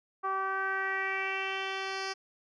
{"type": "tone with low-pass filter sweep", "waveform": "10% pulse", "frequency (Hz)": 385.3, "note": "G4", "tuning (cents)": -30, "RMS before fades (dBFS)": -33, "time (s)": [0.23, 2.14], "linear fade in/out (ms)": 20, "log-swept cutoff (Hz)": [1100, 4900], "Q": 3.7, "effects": []}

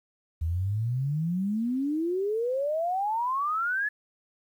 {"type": "exponential sweep", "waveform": "sine", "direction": "up", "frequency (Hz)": [77.78, 1734], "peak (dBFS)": -25, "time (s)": [0.41, 3.89], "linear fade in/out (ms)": 10, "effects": ["10-bit"]}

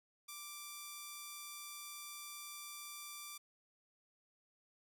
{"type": "tone", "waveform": "5% pulse", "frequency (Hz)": 1174.7, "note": "D6", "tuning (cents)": 0, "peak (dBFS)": -35, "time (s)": [0.28, 3.38], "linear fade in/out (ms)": 10, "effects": []}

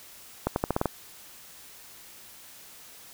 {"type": "accelerating click train", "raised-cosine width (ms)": 1, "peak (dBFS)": -10, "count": 7, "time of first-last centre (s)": [0.47, 0.857], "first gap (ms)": 91, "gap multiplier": 0.86, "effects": ["white hiss -49 dBFS RMS until 3.13 s"]}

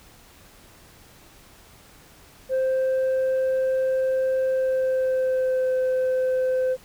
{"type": "tone with pitch glide", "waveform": "sine", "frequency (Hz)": [523, 514.6], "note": ["C5", "C5"], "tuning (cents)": [-1, -29], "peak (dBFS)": -17, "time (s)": [2.49, 6.77], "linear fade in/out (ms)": 50, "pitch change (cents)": -28, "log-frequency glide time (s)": [4.48, 5.72], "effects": ["tanh soft clip ceiling -19 dBFS", "pink hiss -51 dBFS RMS until 6.84 s"]}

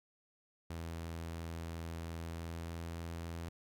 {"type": "tone with pitch glide", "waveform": "sawtooth", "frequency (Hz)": [82.9, 83.72], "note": ["E2", "E2"], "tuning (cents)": [10, 27], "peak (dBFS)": -37, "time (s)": [0.7, 3.49], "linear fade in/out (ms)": 5, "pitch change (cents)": 17, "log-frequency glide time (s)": [2.18, 2.85], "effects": []}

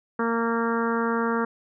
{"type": "harmonic tone", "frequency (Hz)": 230.6, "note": "A#3", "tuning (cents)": -19, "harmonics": [1, 2, 3, 4, 5, 6, 7, 8], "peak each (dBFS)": [-26, -27, -38, -31, -31, -31, -35, -41], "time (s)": [0.19, 1.45], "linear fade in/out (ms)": 5, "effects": []}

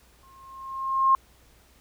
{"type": "tone with exponential growth", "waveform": "sine", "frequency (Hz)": 1068, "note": "C6", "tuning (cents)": 35, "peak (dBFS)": -14, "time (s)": [0.23, 1.15], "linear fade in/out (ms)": 1, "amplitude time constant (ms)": 200, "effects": ["added 60 Hz sine -59 dBFS peak until 1.8 s", "pink hiss -59 dBFS RMS until 1.8 s"]}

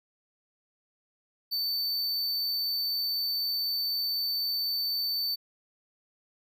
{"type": "tone", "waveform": "square", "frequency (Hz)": 4542, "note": "C#8", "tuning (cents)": 41, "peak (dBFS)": -28, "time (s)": [1.51, 5.36], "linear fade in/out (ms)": 20, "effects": []}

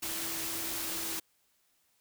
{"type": "tone in noise", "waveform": "sine", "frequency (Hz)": 329.6, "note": "E4", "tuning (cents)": 0, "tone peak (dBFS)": -46, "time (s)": [0.02, 1.2], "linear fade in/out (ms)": 10, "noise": "white", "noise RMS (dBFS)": -36, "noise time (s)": [0.02, 1.2], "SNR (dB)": -13, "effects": ["white hiss -72 dBFS RMS until 2 s"]}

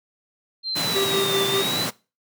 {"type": "linear two-way sweep", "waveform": "sine", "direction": "down then up", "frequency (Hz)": [4186, 3520, 4084], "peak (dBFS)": -24, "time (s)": [0.63, 1.88], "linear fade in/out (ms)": 50, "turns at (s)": 1.45}
{"type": "high-pass noise", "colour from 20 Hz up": "pink", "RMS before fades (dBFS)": -27, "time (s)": [0.75, 1.91], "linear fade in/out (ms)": 20, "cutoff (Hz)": 120, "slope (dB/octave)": 48}
{"type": "tone with tremolo", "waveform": "square", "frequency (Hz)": 392, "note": "G4", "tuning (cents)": 0, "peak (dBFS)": -22, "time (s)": [0.94, 1.63], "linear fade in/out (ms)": 20, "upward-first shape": "square", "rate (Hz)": 5, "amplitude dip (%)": 45}
{"effects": ["noise-tail reverb RT60 0.3 s tail -21 dB re dry"]}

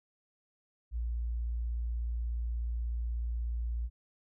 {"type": "tone", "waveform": "sine", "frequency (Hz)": 58.27, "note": "A#1", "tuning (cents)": 0, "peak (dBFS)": -31, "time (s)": [0.91, 3.9], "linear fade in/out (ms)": 50, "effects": []}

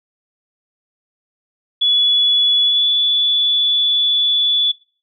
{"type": "tone with pitch glide", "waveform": "sine", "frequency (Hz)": [3410, 3446], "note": ["G#7", "A7"], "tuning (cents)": [45, -37], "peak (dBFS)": -12, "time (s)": [1.81, 4.72], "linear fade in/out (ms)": 10, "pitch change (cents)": 18, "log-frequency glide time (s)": [2.63, 2.88], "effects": ["noise-tail reverb RT60 0.4 s tail -20 dB re dry"]}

